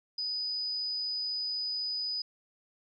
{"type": "tone", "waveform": "sine", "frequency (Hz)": 4978, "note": "D#8", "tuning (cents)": 0, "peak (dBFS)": -31, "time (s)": [0.18, 2.22], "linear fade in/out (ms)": 5, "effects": []}